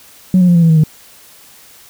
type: tone with pitch steps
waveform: sine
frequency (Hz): 185 / 179.63 / 174.42 / 169.35 / 164.44 / 159.66 / 155.03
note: F#3 / F3 / F3 / E3 / E3 / D#3 / D#3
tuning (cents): 0 / +49 / -2 / +47 / -4 / +45 / -6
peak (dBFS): -4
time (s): 0.34-0.837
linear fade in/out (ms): 2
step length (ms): 71
effects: tanh soft clip ceiling -3 dBFS + white hiss -42 dBFS RMS until 1.89 s